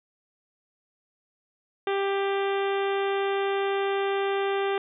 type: harmonic tone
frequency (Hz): 394.5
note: G4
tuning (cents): +11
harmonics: 1 / 2 / 3 / 4 / 5 / 6 / 7 / 8 / 9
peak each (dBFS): -25 / -31 / -35 / -37 / -39 / -41 / -42 / -43 / -44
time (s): 1.87-4.78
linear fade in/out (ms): 2
effects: none